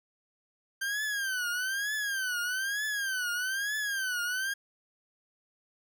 40% pulse tone with vibrato, 1568 Hz, G6, in tune, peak -29 dBFS, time 0.81-4.54 s, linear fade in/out 10 ms, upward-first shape triangle, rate 1.1 Hz, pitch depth 180 cents each way, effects none

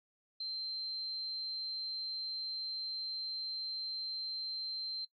sine tone, 4127 Hz, C8, 25 cents flat, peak -37 dBFS, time 0.4-5.05 s, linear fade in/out 5 ms, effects noise-tail reverb RT60 0.1 s tail -18 dB re dry

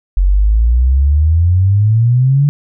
sine exponential sweep, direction up, 44.72 to 146.83 Hz, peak -7 dBFS, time 0.17-2.49 s, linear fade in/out 0 ms, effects none

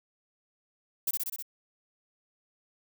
violet noise with echo, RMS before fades -28 dBFS, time 1.07-1.11 s, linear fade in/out 5 ms, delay 63 ms, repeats 5, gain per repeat -2 dB, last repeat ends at 1.425 s, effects none

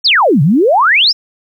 sine exponential two-way sweep, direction down then up, 5588 to 130.81 to 5588 Hz, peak -6 dBFS, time 0.04-1.13 s, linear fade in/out 20 ms, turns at 0.42 s, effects 8-bit

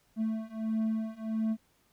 triangle beating tone pair, 220 / 221.5 Hz, A3 / A3, 0 / +12 cents, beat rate 1.5 Hz, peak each -31 / -30 dBFS, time 0.16-1.57 s, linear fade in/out 50 ms, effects pink hiss -69 dBFS RMS until 1.92 s

